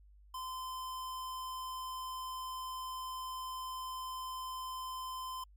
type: tone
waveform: square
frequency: 1030 Hz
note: C6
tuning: 28 cents flat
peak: -40 dBFS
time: 0.34-5.44 s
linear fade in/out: 5 ms
effects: added 50 Hz sine -57 dBFS peak until 5.56 s + MP3 96 kbps